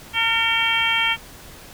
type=harmonic tone with a mistuned harmonic; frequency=454 Hz; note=A#4; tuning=46 cents flat; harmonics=2 / 3 / 4 / 5 / 6 / 7; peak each=-27 / -27 / -27 / -22 / -25 / -22 dBFS; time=0.13-1.17 s; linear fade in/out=50 ms; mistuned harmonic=3; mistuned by=+33 cents; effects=pink hiss -42 dBFS RMS until 1.73 s